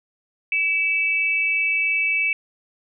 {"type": "tone pair together", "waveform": "sine", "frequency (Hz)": [2294, 2637], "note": ["D7", "E7"], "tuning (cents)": [-41, 0], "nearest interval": "major second", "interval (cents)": 241, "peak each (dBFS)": -21, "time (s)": [0.52, 2.33], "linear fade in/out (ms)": 2, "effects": []}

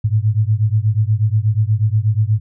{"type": "beating tone pair", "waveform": "sine", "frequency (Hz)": [104.1, 112.4], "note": ["G#2", "A2"], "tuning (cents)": [5, 37], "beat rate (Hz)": 8.3, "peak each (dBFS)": [-15, -16], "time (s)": [0.04, 2.4], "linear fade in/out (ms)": 10, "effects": []}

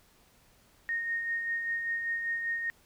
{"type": "tone with tremolo", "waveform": "sine", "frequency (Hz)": 1852, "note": "A#6", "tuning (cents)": -12, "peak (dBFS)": -28, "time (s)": [0.89, 2.7], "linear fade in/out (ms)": 0, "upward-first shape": "sine", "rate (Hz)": 5.1, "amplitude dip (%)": 40, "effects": ["pink hiss -63 dBFS RMS until 2.85 s"]}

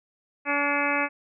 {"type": "harmonic tone with a mistuned harmonic", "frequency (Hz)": 286.3, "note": "D4", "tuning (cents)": -44, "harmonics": [1, 2, 3, 4, 5, 6, 7, 8, 9], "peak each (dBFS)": [-31, -31, -31, -31, -31, -31, -31, -31, -31], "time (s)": [0.45, 1.09], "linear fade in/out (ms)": 50, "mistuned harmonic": 7, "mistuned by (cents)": 61, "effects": []}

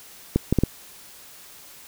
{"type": "clicks", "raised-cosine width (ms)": 3, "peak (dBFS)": -5, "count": 4, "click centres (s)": [0.36, 0.526, 0.587, 0.636], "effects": ["white hiss -46 dBFS RMS until 1.87 s"]}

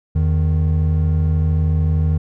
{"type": "tone pair together", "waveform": "triangle", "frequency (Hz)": [82.41, 155.56], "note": ["E2", "D#3"], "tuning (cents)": [0, 0], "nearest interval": "major seventh", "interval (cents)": 1100, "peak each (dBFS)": [-13, -17], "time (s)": [0.15, 2.18], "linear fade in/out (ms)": 10, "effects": []}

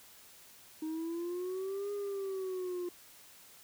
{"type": "exponential two-way sweep", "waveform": "sine", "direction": "up then down", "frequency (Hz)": [311.1, 409.8, 351.2], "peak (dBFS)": -32, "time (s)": [0.82, 2.89], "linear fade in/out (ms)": 5, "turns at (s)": 1.92, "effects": ["tanh soft clip ceiling -34 dBFS", "white hiss -57 dBFS RMS until 3.63 s"]}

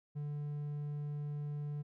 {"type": "tone", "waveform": "triangle", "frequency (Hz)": 146.83, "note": "D3", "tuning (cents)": 0, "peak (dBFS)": -35, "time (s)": [0.15, 1.83], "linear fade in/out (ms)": 20, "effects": []}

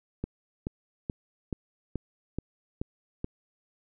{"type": "click train", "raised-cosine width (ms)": 3, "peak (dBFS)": -18, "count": 8, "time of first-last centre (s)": [0.24, 3.244], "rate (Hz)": 2.33, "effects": []}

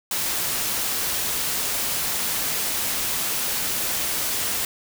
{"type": "noise", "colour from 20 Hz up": "white", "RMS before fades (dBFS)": -25, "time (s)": [0.11, 4.65], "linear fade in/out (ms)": 2, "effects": []}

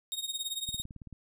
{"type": "tone with tremolo", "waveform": "sawtooth", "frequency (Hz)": 3729, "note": "A#7", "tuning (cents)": 0, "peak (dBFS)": -27, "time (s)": [0.12, 0.82], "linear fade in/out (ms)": 0, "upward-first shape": "triangle", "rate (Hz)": 18, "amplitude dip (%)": 90}
{"type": "click train", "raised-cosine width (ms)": 5, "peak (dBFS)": -33, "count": 9, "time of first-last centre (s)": [0.69, 1.127], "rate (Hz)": 18.3}
{"effects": []}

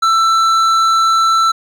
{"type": "tone with hard clipping", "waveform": "sine", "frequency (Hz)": 1332, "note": "E6", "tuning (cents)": 18, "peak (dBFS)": -11, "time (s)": [0.02, 1.52], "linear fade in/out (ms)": 10, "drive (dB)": 9, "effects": []}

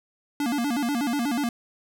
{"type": "tone with vibrato", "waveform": "square", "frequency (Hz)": 261, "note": "C4", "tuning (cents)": -4, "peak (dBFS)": -24, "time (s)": [0.4, 1.49], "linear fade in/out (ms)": 2, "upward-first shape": "square", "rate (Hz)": 8.2, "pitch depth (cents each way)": 180, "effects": []}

